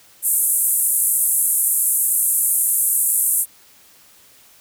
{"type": "band-pass noise", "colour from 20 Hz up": "white", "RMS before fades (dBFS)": -18, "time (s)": [0.22, 3.46], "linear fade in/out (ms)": 50, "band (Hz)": [8400, 13000], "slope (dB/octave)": 48, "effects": ["white hiss -50 dBFS RMS until 4.6 s"]}